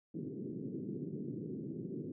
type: band-pass noise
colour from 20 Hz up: white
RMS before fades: -42 dBFS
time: 0.14-2.12 s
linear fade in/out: 5 ms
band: 120 to 390 Hz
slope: 48 dB/octave
effects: none